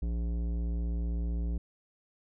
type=tone with tanh clipping; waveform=sine; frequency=57.8 Hz; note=A#1; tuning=14 cents flat; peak=-31 dBFS; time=0.02-1.58 s; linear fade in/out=5 ms; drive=14 dB; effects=none